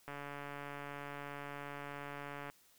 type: click train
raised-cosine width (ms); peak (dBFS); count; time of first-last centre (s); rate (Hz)
0.5; -30; 347; 0.08-2.5; 143
effects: white hiss -67 dBFS RMS until 2.78 s